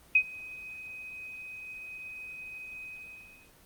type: tone with ADSR envelope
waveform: sine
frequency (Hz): 2516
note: D#7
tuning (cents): +19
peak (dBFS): -16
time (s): 0.15-3.53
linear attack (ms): 5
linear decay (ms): 69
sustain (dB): -24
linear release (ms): 700
effects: pink hiss -58 dBFS RMS until 3.65 s + Opus 24 kbps